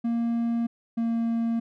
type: tone pair in turn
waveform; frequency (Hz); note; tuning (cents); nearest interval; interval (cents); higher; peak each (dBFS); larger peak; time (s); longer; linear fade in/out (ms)
triangle; 233.1 / 230.3; A#3 / A#3; 0 / -21; unison; 21; first; -21 / -21; neither; 0.04-0.67 / 0.97-1.6; neither; 10
effects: none